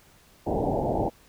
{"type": "low-pass noise", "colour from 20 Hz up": "white", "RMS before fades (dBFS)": -26, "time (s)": [0.46, 1.1], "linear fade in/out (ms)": 20, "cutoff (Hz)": 860, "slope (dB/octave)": 96, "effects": ["pink hiss -57 dBFS RMS until 1.28 s"]}